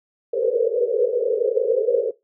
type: band-pass noise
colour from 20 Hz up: pink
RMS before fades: -20 dBFS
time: 0.33-2.11 s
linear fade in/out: 5 ms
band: 430 to 520 Hz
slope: 96 dB/octave
effects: noise-tail reverb RT60 0.2 s tail -19 dB re dry